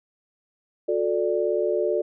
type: chord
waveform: sine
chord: D major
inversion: first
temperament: equal with one note detuned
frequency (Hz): 361.8 / 440 / 587.3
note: F#4 / A4 / D5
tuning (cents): -39 / 0 / 0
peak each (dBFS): -25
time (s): 0.88-2.02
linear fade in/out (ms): 10
effects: none